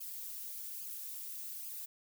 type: noise with flanger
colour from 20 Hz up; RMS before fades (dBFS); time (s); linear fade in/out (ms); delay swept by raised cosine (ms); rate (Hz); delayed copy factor
violet; -44; 0-1.86; 10; 0.52 to 6.12; 1.2; -0.8
effects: none